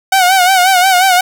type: tone with vibrato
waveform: sawtooth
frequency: 744 Hz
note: F#5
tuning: 9 cents sharp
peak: -3 dBFS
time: 0.12-1.21 s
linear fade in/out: 5 ms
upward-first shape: sine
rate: 5.6 Hz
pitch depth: 77 cents each way
effects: 7-bit